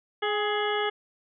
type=harmonic tone with a mistuned harmonic; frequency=419.4 Hz; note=G#4; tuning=17 cents sharp; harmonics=1 / 2 / 3 / 4 / 5 / 7 / 8; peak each=-28 / -31 / -33 / -34 / -35 / -36 / -37 dBFS; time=0.22-0.9 s; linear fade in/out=10 ms; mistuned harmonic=2; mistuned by=-36 cents; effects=none